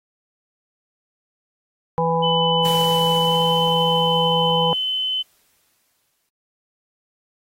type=harmonic tone; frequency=165.5 Hz; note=E3; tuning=7 cents sharp; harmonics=1 / 3 / 5 / 6; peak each=-23 / -21 / -23 / -23 dBFS; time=1.98-4.73 s; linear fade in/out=0 ms
type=tone with pitch glide; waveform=sine; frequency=3002 to 3042 Hz; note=F#7 to F#7; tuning=+24 to +47 cents; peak=-20 dBFS; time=2.22-5.23 s; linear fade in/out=20 ms; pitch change=+23 cents; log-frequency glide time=3.21-3.4 s
type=noise with exponential decay; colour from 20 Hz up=white; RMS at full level=-31 dBFS; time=2.65-6.29 s; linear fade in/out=2 ms; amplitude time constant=790 ms
type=clicks; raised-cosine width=1 ms; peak=-25 dBFS; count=3; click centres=2.677 / 3.676 / 4.503 s
effects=AAC 48 kbps